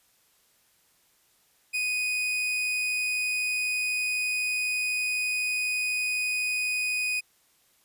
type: tone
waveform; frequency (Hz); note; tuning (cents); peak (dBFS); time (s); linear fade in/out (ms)
40% pulse; 2489; D#7; 0; -25; 1.73-7.21; 20
effects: white hiss -65 dBFS RMS until 7.84 s + resampled to 32000 Hz